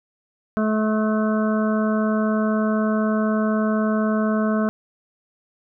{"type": "harmonic tone", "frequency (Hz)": 216, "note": "A3", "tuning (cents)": -32, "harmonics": [1, 2, 3, 5, 6, 7], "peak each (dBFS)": [-19, -28, -26, -31, -32, -33], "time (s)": [0.57, 4.69], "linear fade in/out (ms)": 0, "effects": []}